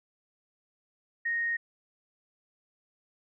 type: tone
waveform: sine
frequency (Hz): 1862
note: A#6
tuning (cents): -2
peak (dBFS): -27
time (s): 1.25-1.57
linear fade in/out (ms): 10
effects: none